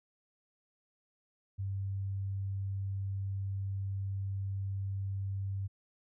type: tone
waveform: sine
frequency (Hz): 97.7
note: G2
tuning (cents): -5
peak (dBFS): -33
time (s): 1.58-5.68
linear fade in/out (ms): 20
effects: none